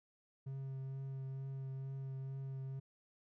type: tone with vibrato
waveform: triangle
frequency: 134.4 Hz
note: C3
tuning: 47 cents sharp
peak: -39 dBFS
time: 0.46-2.8 s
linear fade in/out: 10 ms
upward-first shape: triangle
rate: 2.2 Hz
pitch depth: 16 cents each way
effects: none